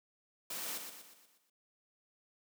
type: noise with echo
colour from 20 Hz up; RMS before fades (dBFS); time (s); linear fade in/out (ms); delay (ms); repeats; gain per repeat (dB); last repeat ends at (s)
white; -41; 0.5-0.78; 5; 120; 6; -6; 1.5
effects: high-pass 150 Hz 12 dB/octave